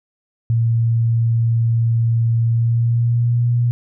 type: tone with pitch glide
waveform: sine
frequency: 115.4 to 120.02 Hz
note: A#2 to B2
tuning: -17 to -49 cents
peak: -13 dBFS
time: 0.5-3.71 s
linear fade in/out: 0 ms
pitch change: +68 cents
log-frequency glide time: 2.45-3.48 s
effects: none